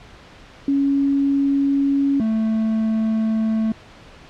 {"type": "tone pair in turn", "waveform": ["sine", "triangle"], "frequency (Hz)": [278.1, 220.7], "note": ["C#4", "A3"], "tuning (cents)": [6, 5], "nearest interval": "major third", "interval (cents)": 401, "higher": "first", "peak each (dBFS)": -15, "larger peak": "neither", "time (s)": [[0.68, 2.2], [2.2, 3.72]], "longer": "neither", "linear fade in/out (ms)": 2, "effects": ["pink hiss -44 dBFS RMS until 4.29 s", "low-pass 4000 Hz 12 dB/octave"]}